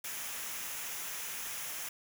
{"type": "noise with comb filter", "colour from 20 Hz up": "white", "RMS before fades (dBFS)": -40, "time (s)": [0.04, 1.89], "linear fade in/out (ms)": 5, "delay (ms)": 0.23, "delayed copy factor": -0.5, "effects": []}